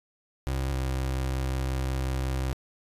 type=tone pair in turn; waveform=30% pulse; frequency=66.2 / 65.52 Hz; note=C2 / C2; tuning=+21 / +3 cents; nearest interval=unison; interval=18 cents; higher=first; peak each=-24 dBFS; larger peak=neither; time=0.47-0.71 / 0.71-2.53 s; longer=second; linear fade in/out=0 ms; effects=resampled to 32000 Hz